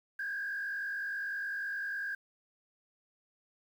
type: tone with frequency modulation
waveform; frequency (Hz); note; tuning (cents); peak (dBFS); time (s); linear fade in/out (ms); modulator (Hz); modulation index
sine; 1614; G#6; -50; -33; 0.19-2.15; 5; 49.9; 1.1
effects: tanh soft clip ceiling -30 dBFS + 10-bit